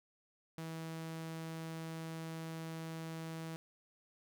sawtooth tone, 162.3 Hz, E3, 27 cents flat, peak -38 dBFS, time 0.58-3.56 s, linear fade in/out 0 ms, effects none

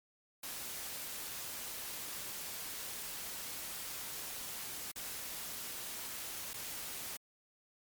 white noise with dropouts, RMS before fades -43 dBFS, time 0.43-7.17 s, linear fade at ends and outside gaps 5 ms, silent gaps 4.917-4.958 / 6.534-6.54 s, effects MP3 96 kbps

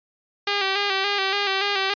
5% pulse tone with vibrato, 395.5 Hz, G4, 15 cents sharp, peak -9 dBFS, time 0.47-1.94 s, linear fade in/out 5 ms, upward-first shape square, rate 3.5 Hz, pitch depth 43 cents each way, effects resampled to 11025 Hz

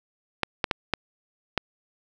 clicks, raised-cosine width 0.3 ms, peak -6 dBFS, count 5, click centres 0.433 / 0.642 / 0.712 / 0.937 / 1.577 s, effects none

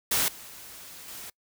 white noise with level steps, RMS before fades -25 / -45 / -41 dBFS, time 0.11-1.3 s, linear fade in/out 5 ms, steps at 0.28 / 1.08 s, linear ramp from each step 2 ms, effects noise-tail reverb RT60 0.1 s tail -25 dB re dry

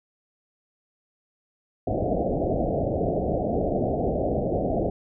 white low-pass noise, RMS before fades -25 dBFS, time 1.87-4.9 s, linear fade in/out 5 ms, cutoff 730 Hz, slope 96 dB/octave, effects none

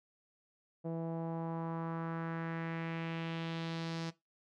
sawtooth tone with low-pass filter sweep, 164.81 Hz, E3, in tune, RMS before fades -39 dBFS, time 0.84-4.11 s, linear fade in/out 20 ms, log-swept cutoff 580 to 5200 Hz, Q 2.1, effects noise-tail reverb RT60 0.2 s tail -18 dB re dry

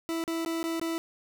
40% pulse tone with dropouts, 329.4 Hz, E4, 1 cent flat, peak -28 dBFS, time 0.09-0.98 s, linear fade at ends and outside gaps 0 ms, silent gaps 0.239-0.278 / 0.449-0.461 / 0.63-0.64 / 0.797-0.814 s, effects none

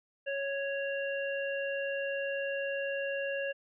harmonic tone, 554 Hz, C#5, 1 cent flat, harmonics 1 / 3 / 5, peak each -33 / -38 / -40 dBFS, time 0.26-3.53 s, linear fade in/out 20 ms, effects none

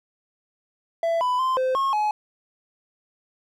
triangle tone with pitch steps, 667 / 997 / 1039 / 517 / 1085 / 846 Hz, E5 / B5 / C6 / C5 / C#6 / G#5, +20 / +16 / -12 / -21 / -37 / +32 cents, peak -18 dBFS, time 1.03-2.11 s, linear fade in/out 2 ms, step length 180 ms, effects none

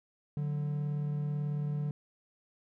triangle tone pair together, 146.73 / 185 Hz, D3 / F#3, -1 / 0 cents, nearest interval major third, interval 401 cents, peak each -29 / -39 dBFS, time 0.37-1.91 s, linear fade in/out 2 ms, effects none

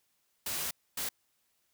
white noise bursts at uneven times, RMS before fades -35 dBFS, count 2, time 0.46-0.71 / 0.97-1.09 s, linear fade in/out 5 ms, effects white hiss -75 dBFS RMS until 1.73 s

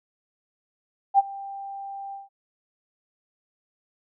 sine tone with ADSR envelope, 790 Hz, G5, 13 cents sharp, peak -11 dBFS, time 1.14-2.29 s, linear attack 45 ms, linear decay 29 ms, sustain -22 dB, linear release 160 ms, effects none

